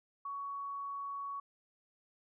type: tone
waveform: sine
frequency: 1120 Hz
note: C#6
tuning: 18 cents sharp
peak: -38 dBFS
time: 0.25-1.4 s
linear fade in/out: 5 ms
effects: none